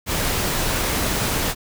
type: noise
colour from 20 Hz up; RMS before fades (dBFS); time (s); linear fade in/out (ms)
pink; -22; 0.06-1.55; 50
effects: none